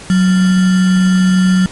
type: tone with sample-and-hold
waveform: sine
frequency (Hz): 185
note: F#3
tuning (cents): 0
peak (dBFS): -7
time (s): 0.1-1.66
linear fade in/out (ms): 0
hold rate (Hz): 1575
effects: pink hiss -33 dBFS RMS until 1.71 s + MP3 48 kbps